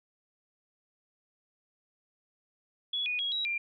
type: tone with pitch steps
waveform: sine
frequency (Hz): 3379 / 2468 / 3308 / 3862 / 2382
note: G#7 / D#7 / G#7 / B7 / D7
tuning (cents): +29 / -15 / -8 / -39 / +24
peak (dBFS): -29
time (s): 2.93-3.58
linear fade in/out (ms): 5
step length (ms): 130
effects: none